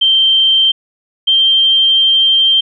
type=tone pair in turn; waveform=sine; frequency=3136 / 3154 Hz; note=G7 / G7; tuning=0 / +10 cents; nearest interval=unison; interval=10 cents; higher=second; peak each=-7 dBFS; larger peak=neither; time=0.01-0.72 / 1.27-2.61 s; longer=second; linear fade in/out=10 ms; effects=none